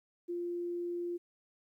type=tone; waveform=sine; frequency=348.3 Hz; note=F4; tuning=5 cents flat; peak=-34 dBFS; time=0.28-1.18 s; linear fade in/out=20 ms; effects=12-bit